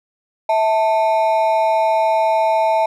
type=ring-modulated tone; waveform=triangle; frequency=768 Hz; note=G5; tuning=36 cents flat; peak=-8 dBFS; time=0.49-2.86 s; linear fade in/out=5 ms; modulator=117 Hz; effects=none